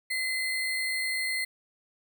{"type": "tone with sample-and-hold", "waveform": "sine", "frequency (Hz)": 2048, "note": "C7", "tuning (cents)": -38, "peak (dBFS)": -27, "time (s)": [0.1, 1.45], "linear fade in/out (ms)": 10, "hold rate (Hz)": 6300, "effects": []}